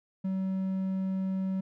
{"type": "tone", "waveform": "triangle", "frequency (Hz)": 190, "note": "F#3", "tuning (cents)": 46, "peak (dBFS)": -26, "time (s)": [0.24, 1.61], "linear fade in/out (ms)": 10, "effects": []}